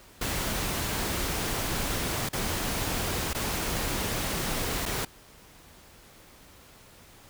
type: noise with dropouts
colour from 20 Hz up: pink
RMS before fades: -30 dBFS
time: 0.21-5.05 s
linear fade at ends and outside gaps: 5 ms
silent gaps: 2.29-2.33 / 3.333-3.347 / 4.856-4.86 s
effects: pink hiss -53 dBFS RMS until 7.29 s